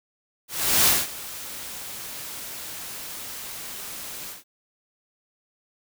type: noise with ADSR envelope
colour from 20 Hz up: white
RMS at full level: -17 dBFS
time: 0.48-4.44 s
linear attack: 380 ms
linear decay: 210 ms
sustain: -19 dB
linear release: 160 ms
effects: none